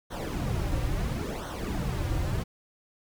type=noise with flanger; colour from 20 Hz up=brown; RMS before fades=-30 dBFS; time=0.1-2.44 s; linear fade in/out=20 ms; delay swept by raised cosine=0.41 to 4.71 ms; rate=0.73 Hz; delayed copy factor=-0.75; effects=none